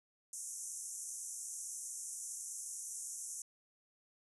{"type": "band-pass noise", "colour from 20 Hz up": "pink", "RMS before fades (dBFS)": -45, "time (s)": [0.33, 3.42], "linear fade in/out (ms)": 2, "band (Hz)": [5900, 11000], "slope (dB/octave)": 96, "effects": []}